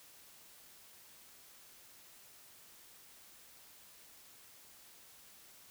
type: silence
effects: white hiss -59 dBFS RMS until 5.7 s